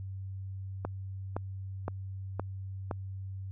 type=click train; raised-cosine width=1 ms; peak=-19 dBFS; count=5; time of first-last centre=0.85-2.912 s; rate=1.94 Hz; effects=added 96 Hz sine -37 dBFS peak until 3.51 s